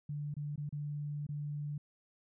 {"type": "tone with dropouts", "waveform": "sine", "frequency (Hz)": 146.83, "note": "D3", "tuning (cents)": 0, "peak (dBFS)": -36, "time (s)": [0.09, 1.78], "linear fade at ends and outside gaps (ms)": 5, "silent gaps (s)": [[0.341, 0.366], [0.559, 0.577], [0.692, 0.725], [1.267, 1.289]], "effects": []}